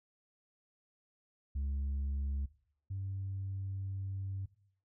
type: tone pair in turn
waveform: sine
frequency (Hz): 69.3 / 96.88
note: C#2 / G2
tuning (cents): 0 / -20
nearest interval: tritone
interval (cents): 580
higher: second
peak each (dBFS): -30 / -35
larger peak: first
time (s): 1.55-2.46 / 2.9-4.46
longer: second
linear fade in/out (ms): 10
effects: noise-tail reverb RT60 0.6 s tail -19 dB re dry + tanh soft clip ceiling -32 dBFS